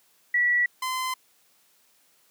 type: tone pair in turn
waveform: sine / sawtooth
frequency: 1944 / 1029.8 Hz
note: B6 / C6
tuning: -28 / -28 cents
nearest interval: major seventh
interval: 1100 cents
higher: first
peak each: -19 / -23 dBFS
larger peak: first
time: 0.34-0.66 / 0.82-1.14 s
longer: neither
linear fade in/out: 5 ms
effects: white hiss -63 dBFS RMS until 2.3 s + high-pass 150 Hz 12 dB/octave